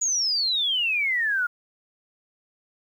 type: exponential sweep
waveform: sine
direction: down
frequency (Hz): 6880 to 1396.9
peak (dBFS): -21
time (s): 0.01-1.47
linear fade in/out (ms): 10
effects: 9-bit